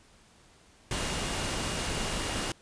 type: tone in noise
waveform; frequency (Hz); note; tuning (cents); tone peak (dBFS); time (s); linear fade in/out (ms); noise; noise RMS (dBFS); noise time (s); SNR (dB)
sine; 2842; F7; +30; -43; 0.91-2.52; 2; pink; -32; 0.91-2.52; -14
effects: pink hiss -59 dBFS RMS until 2.61 s + resampled to 22050 Hz